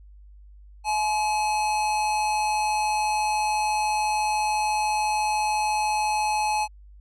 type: tone with amplitude modulation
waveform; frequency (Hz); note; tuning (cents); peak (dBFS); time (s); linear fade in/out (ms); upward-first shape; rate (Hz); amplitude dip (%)
square; 850; G#5; +40; -21; 0.84-6.68; 50; sine; 186; 35
effects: added 50 Hz sine -45 dBFS peak until 7 s + resampled to 24000 Hz